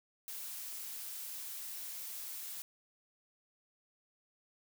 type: noise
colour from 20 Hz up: blue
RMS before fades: -44 dBFS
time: 0.28-2.62 s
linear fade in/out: 0 ms
effects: none